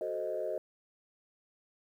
sine chord, F# diminished seventh, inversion none, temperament equal with one note detuned, 371.5 / 440 / 523.3 / 622.3 Hz, F#4 / A4 / C5 / Eb5, +7 / 0 / 0 / 0 cents, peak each -40 / -39 / -38 / -35 dBFS, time 0.01-0.58 s, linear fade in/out 2 ms, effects tanh soft clip ceiling -24 dBFS + 11-bit

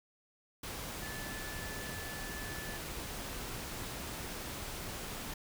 sine tone in noise, 1740 Hz, A6, 20 cents flat, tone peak -46 dBFS, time 1.02-2.78 s, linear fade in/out 5 ms, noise pink, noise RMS -42 dBFS, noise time 0.63-5.34 s, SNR -7 dB, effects none

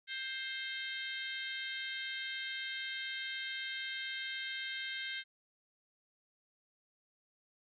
harmonic tone, 527 Hz, C5, 12 cents sharp, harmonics 3 / 4 / 5 / 6 / 7 / 8, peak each -43 / -43 / -52 / -44 / -47 / -53 dBFS, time 0.07-5.24 s, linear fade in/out 50 ms, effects none

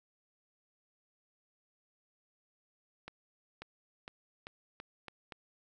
accelerating click train, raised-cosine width 0.3 ms, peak -28 dBFS, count 7, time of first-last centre 3.08-5.322 s, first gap 540 ms, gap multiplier 0.85, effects none

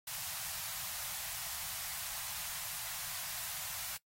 white band-stop noise, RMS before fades -41 dBFS, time 0.07-3.97 s, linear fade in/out 5 ms, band 170 to 630 Hz, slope 48 dB/octave, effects noise-tail reverb RT60 0.1 s tail -20 dB re dry + AAC 48 kbps

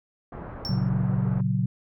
pink low-pass noise, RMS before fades -38 dBFS, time 0.32-1.41 s, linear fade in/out 5 ms, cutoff 1400 Hz, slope 24 dB/octave
triangle tone with exponential decay, 5430 Hz, F8, 50 cents flat, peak -26 dBFS, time 0.65-0.89 s, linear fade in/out 0 ms, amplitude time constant 51 ms
sine chord, F# major, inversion first, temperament equal, 116.54 / 138.59 / 185 Hz, A#2 / C#3 / F#3, 0 / 0 / 0 cents, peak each -26 dBFS, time 0.69-1.66 s, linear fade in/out 5 ms
effects none

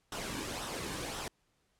pink noise with flanger, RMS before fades -39 dBFS, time 0.12-1.28 s, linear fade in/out 2 ms, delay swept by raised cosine 0.43 to 1.53 ms, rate 1.9 Hz, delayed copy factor -0.5, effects pink hiss -75 dBFS RMS until 1.79 s + low-pass 10000 Hz 12 dB/octave

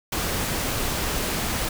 pink noise, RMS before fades -26 dBFS, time 0.12-1.69 s, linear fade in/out 5 ms, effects none

